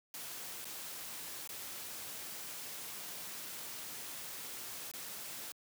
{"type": "noise with dropouts", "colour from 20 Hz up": "white", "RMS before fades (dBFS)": -45, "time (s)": [0.14, 5.52], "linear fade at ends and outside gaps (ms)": 1, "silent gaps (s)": [[0.645, 0.653], [1.475, 1.491], [4.915, 4.937]], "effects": ["high-pass 100 Hz 12 dB/octave"]}